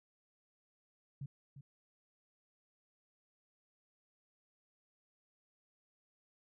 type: tone with echo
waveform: sine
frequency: 138.59 Hz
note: C#3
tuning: in tune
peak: -40 dBFS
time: 1.21-1.26 s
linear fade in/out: 5 ms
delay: 350 ms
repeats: 1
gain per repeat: -10 dB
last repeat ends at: 1.61 s
effects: none